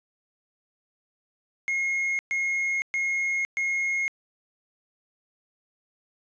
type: tone bursts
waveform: triangle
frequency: 2154 Hz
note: C7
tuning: 50 cents sharp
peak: -22 dBFS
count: 4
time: 1.68-4.08 s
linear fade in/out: 0 ms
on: 510 ms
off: 120 ms
effects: resampled to 16000 Hz